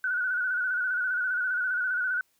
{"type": "tone with vibrato", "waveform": "sine", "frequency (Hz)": 1480, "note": "F#6", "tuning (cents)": 0, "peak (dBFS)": -25, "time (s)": [0.04, 2.21], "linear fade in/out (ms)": 2, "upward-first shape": "square", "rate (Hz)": 15, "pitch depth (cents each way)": 45, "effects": ["white hiss -70 dBFS RMS until 2.39 s"]}